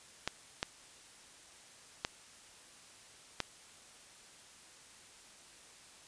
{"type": "clicks", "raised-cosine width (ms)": 0.2, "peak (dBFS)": -15, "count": 4, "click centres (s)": [0.276, 0.629, 2.049, 3.403], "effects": ["white hiss -57 dBFS RMS until 6.07 s", "resampled to 22050 Hz"]}